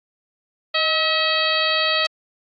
harmonic tone with a mistuned harmonic, 642 Hz, E5, 46 cents flat, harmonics 1 / 2 / 3 / 4 / 5 / 6 / 7, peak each -25 / -25 / -25 / -25 / -25 / -25 / -25 dBFS, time 0.74-2.07 s, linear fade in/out 10 ms, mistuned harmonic 1, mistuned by -43 cents, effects AAC 64 kbps

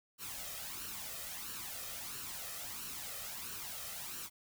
white noise with flanger, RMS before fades -44 dBFS, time 0.18-4.3 s, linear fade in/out 50 ms, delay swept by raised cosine 0.7 to 1.62 ms, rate 1.5 Hz, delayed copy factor +0.6, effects none

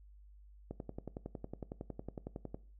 click train, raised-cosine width 2 ms, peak -28 dBFS, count 21, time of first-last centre 0.71-2.545 s, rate 10.9 Hz, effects noise-tail reverb RT60 0.4 s tail -19 dB re dry + added 50 Hz sine -55 dBFS peak until 2.79 s

